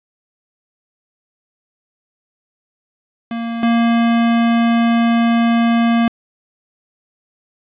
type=tone pair in turn; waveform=square; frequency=231.6 / 232.5 Hz; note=A#3 / A#3; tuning=-11 / -4 cents; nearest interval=unison; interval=7 cents; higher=second; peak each=-21 / -12 dBFS; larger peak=second; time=3.31-3.63 / 3.63-6.08 s; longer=second; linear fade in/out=2 ms; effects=resampled to 8000 Hz + 8-bit